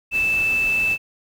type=tone in noise; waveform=sine; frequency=2637 Hz; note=E7; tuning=in tune; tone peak=-17 dBFS; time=0.11-0.98 s; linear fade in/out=50 ms; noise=pink; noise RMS=-35 dBFS; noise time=0.11-0.98 s; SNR=+15 dB; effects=none